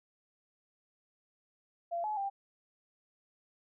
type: tone with pitch steps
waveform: sine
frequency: 685 / 851 / 791 Hz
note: F5 / G#5 / G5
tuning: -34 / +42 / +15 cents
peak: -32 dBFS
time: 1.91-2.3 s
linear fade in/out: 20 ms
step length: 130 ms
effects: none